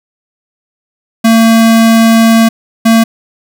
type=tone bursts at uneven times; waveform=square; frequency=226.4 Hz; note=A3; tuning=50 cents sharp; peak=-4 dBFS; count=2; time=1.24-2.49 / 2.85-3.04 s; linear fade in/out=10 ms; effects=none